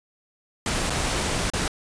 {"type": "noise with dropouts", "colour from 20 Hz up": "pink", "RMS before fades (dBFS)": -25, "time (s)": [0.66, 1.68], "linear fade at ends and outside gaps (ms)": 2, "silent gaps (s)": [[0.898, 0.903], [1.501, 1.535]], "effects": ["resampled to 22050 Hz"]}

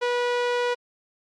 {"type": "tone", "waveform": "sawtooth", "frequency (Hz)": 487, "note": "B4", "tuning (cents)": -24, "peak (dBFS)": -18, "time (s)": [0.01, 0.75], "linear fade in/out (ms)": 20, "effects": ["low-pass 4000 Hz 12 dB/octave", "Opus 48 kbps"]}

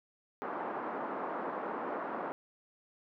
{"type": "band-pass noise", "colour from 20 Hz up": "white", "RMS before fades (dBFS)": -38, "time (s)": [0.42, 2.32], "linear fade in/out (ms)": 0, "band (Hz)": [230, 1200], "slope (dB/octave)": 24, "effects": []}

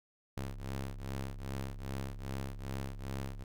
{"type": "ring-modulated tone", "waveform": "sawtooth", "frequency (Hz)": 67.3, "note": "C2", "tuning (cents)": 49, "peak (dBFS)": -31, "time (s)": [0.37, 3.44], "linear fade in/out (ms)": 5, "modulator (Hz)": 34.9, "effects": []}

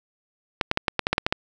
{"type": "clicks", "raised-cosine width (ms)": 0.3, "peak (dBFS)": -4, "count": 10, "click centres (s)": [0.612, 0.714, 0.774, 0.882, 0.993, 1.069, 1.13, 1.181, 1.265, 1.325], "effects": []}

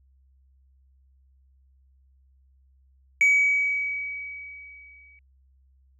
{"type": "tone with exponential decay", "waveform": "sine", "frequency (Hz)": 2271, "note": "C#7", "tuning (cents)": 41, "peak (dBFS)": -12, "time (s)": [3.21, 5.19], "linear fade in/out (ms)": 1, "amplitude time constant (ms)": 430, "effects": ["tanh soft clip ceiling -14 dBFS", "added 66 Hz sine -57 dBFS peak until 5.99 s"]}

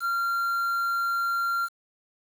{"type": "tone with quantisation", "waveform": "triangle", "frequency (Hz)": 1380, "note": "F6", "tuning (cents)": -21, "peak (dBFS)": -22, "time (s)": [0, 1.69], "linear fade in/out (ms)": 50, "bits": 7, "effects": []}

